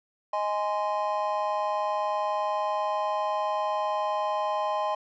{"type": "chord", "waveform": "triangle", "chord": "Ab major", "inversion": "second", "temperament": "just", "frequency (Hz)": [623, 830.6, 1038.3], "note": ["Eb5", "Ab5", "C6"], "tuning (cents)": [2, 0, -14], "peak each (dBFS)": -28, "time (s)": [0.33, 4.95], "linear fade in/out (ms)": 5, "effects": ["resampled to 16000 Hz"]}